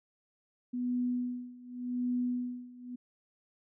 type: tone with tremolo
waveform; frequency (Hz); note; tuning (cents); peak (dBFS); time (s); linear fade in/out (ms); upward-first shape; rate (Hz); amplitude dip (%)
sine; 246.9; B3; 0; -28; 0.73-2.96; 10; sine; 0.87; 90
effects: none